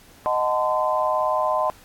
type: chord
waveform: sine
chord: D# diminished seventh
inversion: none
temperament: equal with one note detuned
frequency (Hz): 622.3 / 740 / 880 / 1025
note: D#5 / F#5 / A5 / C6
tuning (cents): 0 / 0 / 0 / -36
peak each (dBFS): -23 / -27 / -27 / -23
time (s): 0.26-1.7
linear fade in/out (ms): 0
effects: pink hiss -51 dBFS RMS until 1.84 s + AAC 64 kbps